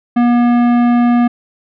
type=tone with tanh clipping; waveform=sine; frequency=240.4 Hz; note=B3; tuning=46 cents flat; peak=-10 dBFS; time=0.16-1.28 s; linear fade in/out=10 ms; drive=15 dB; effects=none